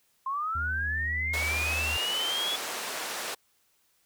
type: linear sweep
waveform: sine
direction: up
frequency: 1046.5 to 3415 Hz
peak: -28 dBFS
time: 0.26-2.56 s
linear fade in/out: 5 ms
type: tone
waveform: triangle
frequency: 77.8 Hz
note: D#2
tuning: in tune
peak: -31 dBFS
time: 0.55-1.97 s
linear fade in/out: 5 ms
type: band-pass noise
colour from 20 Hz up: pink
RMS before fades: -35 dBFS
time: 1.33-3.35 s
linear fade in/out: 10 ms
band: 530 to 12000 Hz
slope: 12 dB/octave
effects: white hiss -69 dBFS RMS until 4.05 s